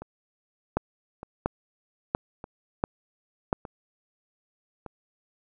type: two click trains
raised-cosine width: 1 ms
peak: -9 / -24 dBFS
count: 5 / 5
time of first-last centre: 0.77-3.529 / 0.02-4.863 s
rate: 1.45 / 0.826 Hz
effects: none

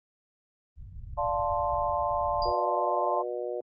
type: low-pass noise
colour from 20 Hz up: pink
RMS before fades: -41 dBFS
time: 0.76-2.54 s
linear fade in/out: 50 ms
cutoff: 110 Hz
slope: 24 dB/octave
type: chord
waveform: sine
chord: D minor seventh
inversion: none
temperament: equal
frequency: 587.3 / 698.5 / 880 / 1046.5 Hz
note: D5 / F5 / A5 / C6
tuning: 0 / 0 / 0 / 0 cents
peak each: -31 dBFS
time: 1.17-3.23 s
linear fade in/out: 20 ms
type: tone with exponential decay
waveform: sine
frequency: 4815 Hz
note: D8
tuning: 42 cents sharp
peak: -32 dBFS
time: 2.42-2.65 s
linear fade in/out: 2 ms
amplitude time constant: 50 ms
type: harmonic tone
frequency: 121.5 Hz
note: B2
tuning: 28 cents flat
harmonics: 3 / 4 / 5 / 6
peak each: -35 / -34 / -36 / -44 dBFS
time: 2.45-3.61 s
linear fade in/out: 10 ms
effects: Opus 24 kbps

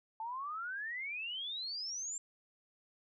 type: exponential sweep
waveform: sine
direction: up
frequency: 871 to 7459 Hz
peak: -38 dBFS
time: 0.2-2.18 s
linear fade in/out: 2 ms
effects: none

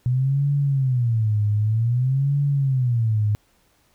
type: tone with vibrato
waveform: sine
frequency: 122 Hz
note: B2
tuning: 21 cents flat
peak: -17 dBFS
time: 0.06-3.35 s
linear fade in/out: 0 ms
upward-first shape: sine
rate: 0.53 Hz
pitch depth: 270 cents each way
effects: pink hiss -62 dBFS RMS until 3.94 s

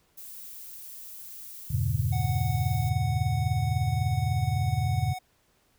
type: noise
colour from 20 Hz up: violet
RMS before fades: -43 dBFS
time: 0.17-2.9 s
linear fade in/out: 10 ms
type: chord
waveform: sine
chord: E diminished seventh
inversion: none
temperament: just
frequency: 82.41 / 98.89 / 118.67 / 142.4 Hz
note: E2 / G2 / Bb2 / Db3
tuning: 0 / +16 / +31 / +47 cents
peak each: -31 / -29 / -28 / -30 dBFS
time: 1.7-5.14 s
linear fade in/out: 10 ms
type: tone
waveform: square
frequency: 740 Hz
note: F#5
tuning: in tune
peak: -35 dBFS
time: 2.12-5.19 s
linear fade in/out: 10 ms
effects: pink hiss -67 dBFS RMS until 5.78 s

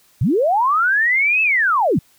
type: linear two-way sweep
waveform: sine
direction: up then down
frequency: 89.9 to 2637 to 107.4 Hz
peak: -13 dBFS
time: 0.21-1.99 s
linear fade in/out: 5 ms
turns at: 1.42 s
effects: white hiss -55 dBFS RMS until 2.18 s

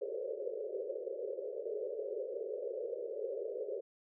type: band-pass noise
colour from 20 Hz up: pink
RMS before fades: -40 dBFS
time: 0.01-3.81 s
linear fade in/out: 10 ms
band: 390 to 570 Hz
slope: 96 dB/octave
effects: none

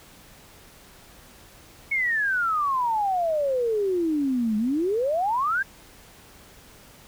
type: exponential two-way sweep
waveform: sine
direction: down then up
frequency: 2221 to 207.9 to 1647 Hz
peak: -21 dBFS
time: 1.91-5.63 s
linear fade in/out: 10 ms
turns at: 4.57 s
effects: pink hiss -50 dBFS RMS until 7.07 s

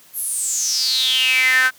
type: tone with high-pass filter sweep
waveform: sawtooth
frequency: 258 Hz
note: C4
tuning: 24 cents flat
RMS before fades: -18 dBFS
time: 0.13-1.71 s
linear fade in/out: 50 ms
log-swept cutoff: 12000 to 1500 Hz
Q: 9.7
effects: white hiss -49 dBFS RMS until 1.78 s + high-pass 80 Hz 12 dB/octave

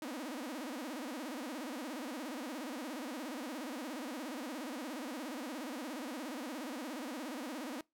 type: tone with vibrato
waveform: sawtooth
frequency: 277.2 Hz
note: C#4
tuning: in tune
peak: -36 dBFS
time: 0.02-7.81 s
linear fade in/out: 2 ms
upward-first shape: sine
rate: 17 Hz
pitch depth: 260 cents each way
effects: noise-tail reverb RT60 0.2 s tail -23 dB re dry

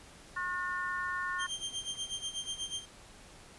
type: harmonic tone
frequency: 360.9 Hz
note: F#4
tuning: 43 cents flat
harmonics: 3 / 4 / 5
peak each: -37 / -37 / -37 dBFS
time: 0.36-1.47 s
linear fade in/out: 10 ms
type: tone with tremolo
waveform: sawtooth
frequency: 3166 Hz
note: G7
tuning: 17 cents sharp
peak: -30 dBFS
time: 1.38-2.86 s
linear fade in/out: 50 ms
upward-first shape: sine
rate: 8.2 Hz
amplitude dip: 80%
effects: pink hiss -54 dBFS RMS until 3.58 s + resampled to 24000 Hz

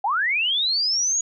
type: linear sweep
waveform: sine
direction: up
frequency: 740 to 6790 Hz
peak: -19 dBFS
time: 0.04-1.21 s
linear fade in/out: 5 ms
effects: none

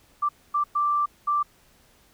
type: tone bursts at uneven times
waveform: sine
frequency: 1174.7 Hz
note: D6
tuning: in tune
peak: -20 dBFS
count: 4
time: 0.22-0.29 / 0.54-0.64 / 0.75-1.06 / 1.27-1.43 s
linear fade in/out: 10 ms
effects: pink hiss -59 dBFS RMS until 2.13 s

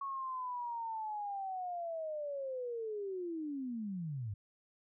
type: linear sweep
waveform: sine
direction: down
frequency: 1108.7 to 95.2 Hz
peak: -37 dBFS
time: 0.01-4.34 s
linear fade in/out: 5 ms
effects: none

